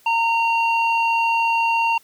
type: tone with low-pass filter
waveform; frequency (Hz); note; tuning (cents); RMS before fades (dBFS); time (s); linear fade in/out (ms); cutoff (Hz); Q
square; 919; A#5; -25; -19; 0.06-1.98; 5; 2500; 2.6
effects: white hiss -54 dBFS RMS until 2.03 s